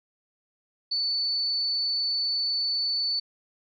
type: tone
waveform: sine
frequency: 4486 Hz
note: C#8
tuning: 20 cents sharp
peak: -24 dBFS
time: 0.91-3.2 s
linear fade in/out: 10 ms
effects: none